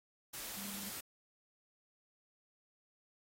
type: tone in noise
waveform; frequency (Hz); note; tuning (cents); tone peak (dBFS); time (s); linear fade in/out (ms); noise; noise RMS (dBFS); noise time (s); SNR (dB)
sine; 199.6; G3; +32; -48; 0.56-0.9; 10; white; -45; 0.33-1.01; -6
effects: AAC 48 kbps